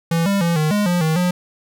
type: tone with pitch steps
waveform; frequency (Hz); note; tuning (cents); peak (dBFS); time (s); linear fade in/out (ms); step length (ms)
square; 166.6 / 198.9 / 169.7 / 154.2 / 207 / 176.5 / 158.3 / 179; E3 / G3 / F3 / D#3 / G#3 / F3 / D#3 / F3; +19 / +25 / -49 / -15 / -5 / +19 / +30 / +43; -16; 0.11-1.31; 5; 150
effects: none